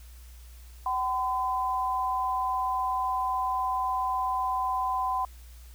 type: tone pair together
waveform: sine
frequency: 760 / 1016.3 Hz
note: F#5 / B5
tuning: +46 / +49 cents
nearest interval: perfect fourth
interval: 503 cents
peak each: -30 / -27 dBFS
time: 0.86-5.25 s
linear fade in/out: 2 ms
effects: added 60 Hz sine -45 dBFS peak until 5.74 s + white hiss -57 dBFS RMS until 5.74 s